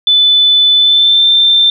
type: tone with pitch glide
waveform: sine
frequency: 3500 to 3569 Hz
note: A7 to A7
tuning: -10 to +24 cents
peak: -5 dBFS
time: 0.07-1.7 s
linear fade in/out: 2 ms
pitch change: +34 cents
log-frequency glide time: 0.75-1.27 s
effects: none